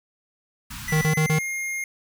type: band-stop noise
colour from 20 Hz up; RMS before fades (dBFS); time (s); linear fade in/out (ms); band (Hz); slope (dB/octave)
pink; -36; 0.7-1.07; 10; 260 to 910; 48
type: tone with pitch glide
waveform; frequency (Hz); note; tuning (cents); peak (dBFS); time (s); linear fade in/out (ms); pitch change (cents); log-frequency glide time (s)
square; 1975.5 to 2130; B6 to C7; 0 to +30; -27; 0.88-1.84; 2; +130; 1.02-1.37
type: tone bursts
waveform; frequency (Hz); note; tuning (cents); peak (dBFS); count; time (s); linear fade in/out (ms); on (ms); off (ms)
square; 155.56; D#3; 0; -19; 4; 0.92-1.389; 5; 94; 31
effects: none